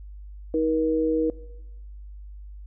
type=tone pair together; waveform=sine; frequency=317.1 / 476.6 Hz; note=D#4 / A#4; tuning=+33 / +38 cents; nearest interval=perfect fifth; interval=705 cents; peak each=-23 dBFS; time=0.54-1.3 s; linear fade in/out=2 ms; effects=noise-tail reverb RT60 1.0 s tail -20 dB re dry + added 50 Hz sine -38 dBFS peak until 2.66 s